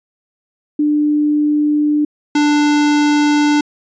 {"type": "tone pair in turn", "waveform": ["sine", "square"], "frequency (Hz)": [297.7, 295.3], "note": ["D4", "D4"], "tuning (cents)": [24, 10], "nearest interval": "unison", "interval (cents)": 14, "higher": "first", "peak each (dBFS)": -11, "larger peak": "neither", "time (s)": [[0.79, 2.05], [2.35, 3.61]], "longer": "neither", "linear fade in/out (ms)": 5, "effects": ["resampled to 16000 Hz"]}